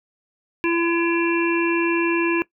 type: harmonic tone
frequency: 338.4 Hz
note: E4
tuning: 45 cents sharp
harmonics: 1 / 3 / 5 / 7 / 8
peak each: -19 / -28 / -28 / -27 / -28 dBFS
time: 0.64-2.42 s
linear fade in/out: 0 ms
effects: noise-tail reverb RT60 0.1 s tail -20 dB re dry